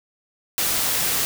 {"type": "noise", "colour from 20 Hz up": "white", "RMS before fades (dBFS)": -22, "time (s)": [0.58, 1.25], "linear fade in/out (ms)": 0, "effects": []}